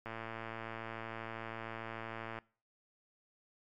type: click train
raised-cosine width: 0.5 ms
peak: -27 dBFS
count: 264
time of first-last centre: 0.06-2.387 s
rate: 113 Hz
effects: noise-tail reverb RT60 0.4 s tail -22 dB re dry + MP3 96 kbps